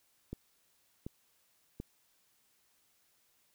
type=click train; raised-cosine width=3 ms; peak=-27 dBFS; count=3; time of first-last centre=0.33-1.801 s; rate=1.36 Hz; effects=white hiss -72 dBFS RMS until 3.54 s